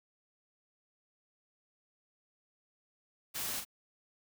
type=noise with echo; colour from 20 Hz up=white; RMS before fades=-38 dBFS; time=3.34-3.61 s; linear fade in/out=20 ms; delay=41 ms; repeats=1; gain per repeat=-6 dB; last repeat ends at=3.651 s; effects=none